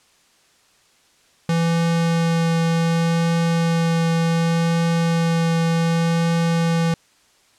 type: tone with vibrato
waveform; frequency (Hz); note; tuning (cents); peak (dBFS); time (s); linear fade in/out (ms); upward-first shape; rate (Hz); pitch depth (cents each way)
square; 166.5; E3; +18; -17; 1.49-6.94; 2; triangle; 0.67; 10
effects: white hiss -57 dBFS RMS until 7.58 s + low-pass 8000 Hz 12 dB/octave